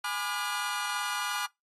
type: chord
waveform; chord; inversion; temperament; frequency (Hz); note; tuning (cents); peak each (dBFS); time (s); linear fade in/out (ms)
sawtooth; G# diminished seventh; none; just; 830.6 / 996.7 / 1196.1 / 1435.3; G#5 / B5 / D6 / F6; 0 / +16 / +31 / +47; -34 / -34 / -32 / -30; 0.04-1.46; 5
effects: noise-tail reverb RT60 0.2 s tail -25 dB re dry + AAC 32 kbps